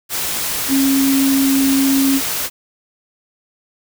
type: tone in noise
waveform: sine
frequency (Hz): 271.6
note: C#4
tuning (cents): -35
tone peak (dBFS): -12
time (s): 0.68-2.21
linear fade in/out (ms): 50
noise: white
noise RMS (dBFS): -21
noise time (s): 0.09-2.5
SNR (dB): +6
effects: none